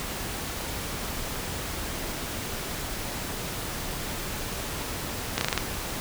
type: slowing click train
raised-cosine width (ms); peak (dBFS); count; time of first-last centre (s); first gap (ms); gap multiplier
0.2; -6; 6; 5.38-5.577; 31; 1.12
effects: pink hiss -33 dBFS RMS until 6 s